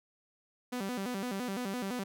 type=tone with vibrato; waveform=sawtooth; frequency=220 Hz; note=A3; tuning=in tune; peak=-30 dBFS; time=0.72-2.04 s; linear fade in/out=10 ms; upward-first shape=square; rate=5.9 Hz; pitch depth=210 cents each way; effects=none